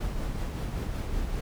brown noise with tremolo, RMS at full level -30 dBFS, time 0-1.41 s, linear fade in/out 10 ms, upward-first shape sine, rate 5.3 Hz, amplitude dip 30%, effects none

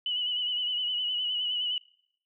sine tone with vibrato, 2960 Hz, F#7, in tune, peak -27 dBFS, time 0.06-1.78 s, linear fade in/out 2 ms, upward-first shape sine, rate 9.7 Hz, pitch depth 44 cents each way, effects noise-tail reverb RT60 0.7 s tail -24 dB re dry

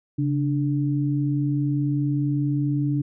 sine tone pair together, 138.59 / 293.7 Hz, C#3 / D4, 0 / 0 cents, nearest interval octave + minor second, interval 1300 cents, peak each -22 / -24 dBFS, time 0.18-3.02 s, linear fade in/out 10 ms, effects none

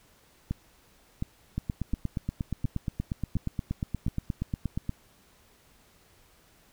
two click trains, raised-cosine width 5 ms, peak -17 / -17 dBFS, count 29 / 6, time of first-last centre 1.58-4.894 / 0.51-4.081 s, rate 8.45 / 1.4 Hz, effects pink hiss -61 dBFS RMS until 6.72 s

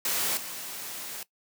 white noise with level steps, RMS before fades -28 / -38 dBFS, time 0.05-1.23 s, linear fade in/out 2 ms, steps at 0.37 s, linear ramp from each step 2 ms, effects noise-tail reverb RT60 0.1 s tail -19 dB re dry + high-pass 150 Hz 12 dB/octave

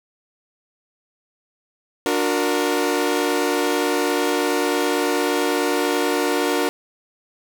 sawtooth chord, D augmented, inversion none, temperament equal with one note detuned, 293.7 / 362.8 / 466.2 Hz, D4 / F#4 / A#4, 0 / -34 / 0 cents, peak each -19 dBFS, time 2.06-6.69 s, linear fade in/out 0 ms, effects none

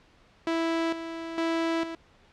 sawtooth tone with tremolo, 329.6 Hz, E4, in tune, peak -21 dBFS, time 0.47-1.95 s, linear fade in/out 2 ms, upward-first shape square, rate 1.1 Hz, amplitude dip 65%, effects pink hiss -59 dBFS RMS until 2.32 s + low-pass 4000 Hz 12 dB/octave

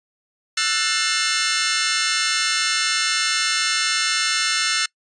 15% pulse chord, F# half-diminished seventh, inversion third, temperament just, 1332 / 1480 / 1776 / 2131 Hz, E6 / F#6 / A6 / C7, +18 / 0 / +16 / +31 cents, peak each -18 dBFS, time 0.57-4.86 s, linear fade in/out 5 ms, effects noise-tail reverb RT60 0.1 s tail -26 dB re dry + resampled to 22050 Hz

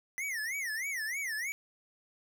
square tone with vibrato, 1975.5 Hz, B6, in tune, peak -34 dBFS, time 0.18-1.52 s, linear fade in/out 0 ms, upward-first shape sine, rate 3.2 Hz, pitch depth 250 cents each way, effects none

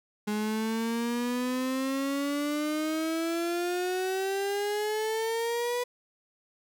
35% pulse exponential sweep, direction up, 208.7 to 492.6 Hz, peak -26 dBFS, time 0.27-5.84 s, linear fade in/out 10 ms, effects none

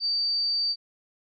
sine tone, 4624 Hz, D8, 28 cents flat, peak -23 dBFS, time 0-0.76 s, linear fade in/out 50 ms, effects none

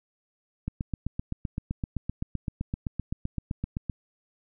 click train, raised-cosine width 5 ms, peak -17 dBFS, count 26, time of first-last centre 0.68-3.898 s, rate 7.77 Hz, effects none

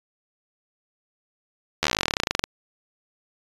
slowing click train, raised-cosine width 0.2 ms, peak -3 dBFS, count 25, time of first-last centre 1.83-2.44 s, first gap 12 ms, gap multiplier 1.06, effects resampled to 24000 Hz

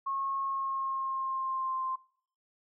sine tone with pitch glide, 1088 to 1046.7 Hz, C#6 to C6, -33 to 0 cents, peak -30 dBFS, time 0.06-1.96 s, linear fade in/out 10 ms, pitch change -67 cents, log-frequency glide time 0.43-1.84 s, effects noise-tail reverb RT60 0.6 s tail -22 dB re dry

